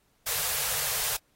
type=band-stop noise; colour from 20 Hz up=white; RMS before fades=-29 dBFS; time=0.26-1.17 s; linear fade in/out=10 ms; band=170 to 420 Hz; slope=96 dB/octave; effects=pink hiss -69 dBFS RMS until 1.35 s + AAC 48 kbps